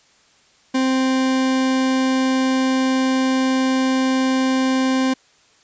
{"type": "tone", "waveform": "40% pulse", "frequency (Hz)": 261.6, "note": "C4", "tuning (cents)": 0, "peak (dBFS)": -15, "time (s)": [0.74, 5.14], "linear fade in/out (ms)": 10, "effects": ["white hiss -55 dBFS RMS until 5.63 s", "resampled to 16000 Hz"]}